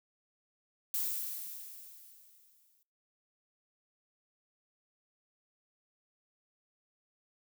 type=noise with exponential decay; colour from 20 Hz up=violet; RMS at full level=-32 dBFS; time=0.94-2.83 s; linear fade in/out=1 ms; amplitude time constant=410 ms; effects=noise-tail reverb RT60 0.6 s tail -26 dB re dry